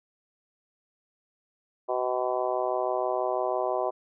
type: harmonic tone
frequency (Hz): 126.1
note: B2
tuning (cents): +36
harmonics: 3 / 4 / 5 / 6 / 7 / 8 / 9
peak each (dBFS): -32 / -33 / -29 / -32 / -40 / -34 / -42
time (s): 1.88-3.91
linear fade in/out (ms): 20
effects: none